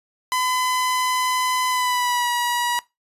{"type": "tone with pitch glide", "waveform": "sawtooth", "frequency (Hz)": [1011, 964.2], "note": ["B5", "B5"], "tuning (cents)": [40, -42], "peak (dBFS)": -16, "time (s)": [0.32, 2.79], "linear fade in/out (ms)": 0, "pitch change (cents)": -82, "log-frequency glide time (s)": [1.69, 2.3], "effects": ["noise-tail reverb RT60 0.2 s tail -20 dB re dry", "resampled to 32000 Hz"]}